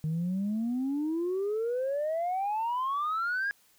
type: exponential sweep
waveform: sine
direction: up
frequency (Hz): 152.7 to 1661.2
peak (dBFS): -26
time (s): 0.04-3.51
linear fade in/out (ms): 0
effects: tanh soft clip ceiling -25 dBFS + white hiss -64 dBFS RMS until 3.78 s